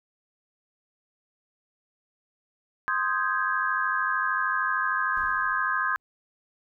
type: chord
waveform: sine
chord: Ab major seventh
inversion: first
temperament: equal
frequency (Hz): 1046.5 / 1244.5 / 1568 / 1661.2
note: C6 / Eb6 / G6 / Ab6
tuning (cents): 0 / 0 / 0 / 0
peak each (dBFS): -29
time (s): 2.88-5.96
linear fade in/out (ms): 0
type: noise with exponential decay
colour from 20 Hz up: brown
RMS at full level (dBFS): -42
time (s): 5.17-6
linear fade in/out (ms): 0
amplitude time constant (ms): 180
effects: none